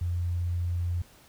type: tone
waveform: sine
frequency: 87.31 Hz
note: F2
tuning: in tune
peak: -26 dBFS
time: 0.01-1.02 s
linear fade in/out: 5 ms
effects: pink hiss -56 dBFS RMS until 1.28 s